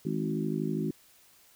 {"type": "harmonic tone with a mistuned harmonic", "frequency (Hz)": 52.8, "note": "G#1", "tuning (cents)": 29, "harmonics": [3, 4, 5, 6, 7], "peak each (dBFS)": [-33, -34, -35, -36, -36], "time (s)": [0.05, 0.91], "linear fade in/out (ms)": 5, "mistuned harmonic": 3, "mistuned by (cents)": 20, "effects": ["white hiss -60 dBFS RMS until 1.55 s"]}